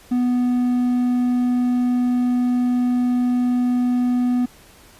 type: tone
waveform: triangle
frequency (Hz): 246.9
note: B3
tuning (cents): 0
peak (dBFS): -14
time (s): 0.11-4.46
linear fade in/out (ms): 10
effects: pink hiss -48 dBFS RMS until 4.99 s + resampled to 32000 Hz